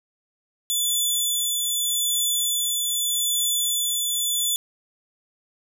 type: tone with tremolo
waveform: 15% pulse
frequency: 3472 Hz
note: A7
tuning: 24 cents flat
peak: -13 dBFS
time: 0.7-4.56 s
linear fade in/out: 0 ms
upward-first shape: triangle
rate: 0.82 Hz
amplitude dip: 25%
effects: none